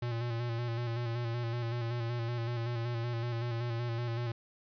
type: tone with vibrato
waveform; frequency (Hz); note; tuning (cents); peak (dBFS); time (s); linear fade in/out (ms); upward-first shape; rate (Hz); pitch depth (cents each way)
square; 118.1; A#2; +23; -33; 0.02-4.32; 5; square; 5.3; 37
effects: resampled to 11025 Hz + 11-bit